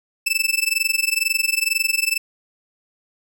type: tone with amplitude modulation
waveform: sawtooth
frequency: 2637 Hz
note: E7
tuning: in tune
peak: -11 dBFS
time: 0.26-2.18 s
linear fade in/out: 10 ms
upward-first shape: sine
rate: 22.1 Hz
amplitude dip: 95%
effects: none